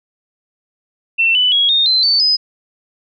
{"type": "tone with pitch steps", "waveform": "sine", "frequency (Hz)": [2694, 2989, 3317, 3680, 4083, 4531, 5027], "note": ["E7", "F#7", "G#7", "A#7", "C8", "C#8", "D#8"], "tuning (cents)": [37, 17, -3, -23, -43, 37, 17], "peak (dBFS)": -10, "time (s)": [1.18, 2.37], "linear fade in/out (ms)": 20, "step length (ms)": 170, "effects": []}